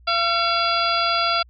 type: harmonic tone with a mistuned harmonic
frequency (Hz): 681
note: F5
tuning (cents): -44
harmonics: 1 / 2 / 3 / 4 / 5 / 6 / 7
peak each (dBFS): -25 / -21 / -30 / -28 / -28 / -31 / -26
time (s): 0.07-1.43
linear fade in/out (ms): 10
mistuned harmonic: 3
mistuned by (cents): +150
effects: added 60 Hz sine -47 dBFS peak until 1.49 s